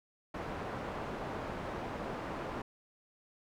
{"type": "low-pass noise", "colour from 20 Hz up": "white", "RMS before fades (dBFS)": -40, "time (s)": [0.34, 2.62], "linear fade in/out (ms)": 5, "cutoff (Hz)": 900, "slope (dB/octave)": 12, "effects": []}